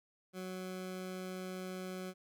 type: tone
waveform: 20% pulse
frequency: 185.2 Hz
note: F#3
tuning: 2 cents sharp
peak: -36 dBFS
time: 0.33-2.14 s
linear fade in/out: 50 ms
effects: none